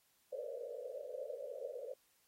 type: band-pass noise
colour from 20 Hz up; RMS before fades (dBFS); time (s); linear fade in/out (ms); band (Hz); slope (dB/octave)
pink; -45; 0.32-1.94; 5; 460 to 600; 96
effects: white hiss -74 dBFS RMS until 2.27 s + AAC 48 kbps